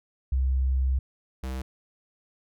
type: tone pair in turn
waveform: sine / square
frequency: 65.41 / 64.96 Hz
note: C2 / C2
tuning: 0 / -12 cents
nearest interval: unison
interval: 12 cents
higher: first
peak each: -21 / -31 dBFS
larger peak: first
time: 0.32-0.99 / 1.43-1.62 s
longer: first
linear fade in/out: 5 ms
effects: none